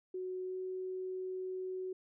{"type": "tone with pitch glide", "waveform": "sine", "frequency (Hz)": [369.7, 372.3], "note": ["F#4", "F#4"], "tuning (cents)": [-1, 11], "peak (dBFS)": -37, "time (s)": [0.14, 1.93], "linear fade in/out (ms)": 5, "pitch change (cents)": 12, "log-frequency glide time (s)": [0.44, 0.56], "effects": []}